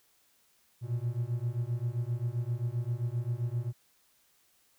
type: beating tone pair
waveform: triangle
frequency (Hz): 116 / 123.6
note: A#2 / B2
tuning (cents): -8 / +2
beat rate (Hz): 7.6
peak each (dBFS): -31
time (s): 0.81-3.73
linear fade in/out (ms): 50
effects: white hiss -68 dBFS RMS until 4.78 s